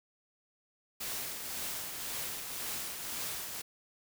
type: noise with tremolo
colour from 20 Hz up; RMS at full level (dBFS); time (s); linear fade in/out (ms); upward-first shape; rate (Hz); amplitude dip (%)
white; -37; 1-3.62; 10; triangle; 1.9; 45
effects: none